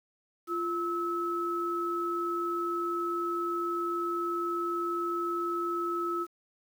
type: tone pair together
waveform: sine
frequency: 345.4 / 1298 Hz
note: F4 / E6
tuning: -19 / -27 cents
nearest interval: octave + major seventh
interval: 2292 cents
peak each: -32 / -31 dBFS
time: 0.47-6.27 s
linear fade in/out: 50 ms
effects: 9-bit